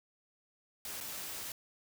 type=noise with dropouts; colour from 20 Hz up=white; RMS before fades=-42 dBFS; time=0.85-1.52 s; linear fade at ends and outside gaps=2 ms; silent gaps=1.004-1.009 s; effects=none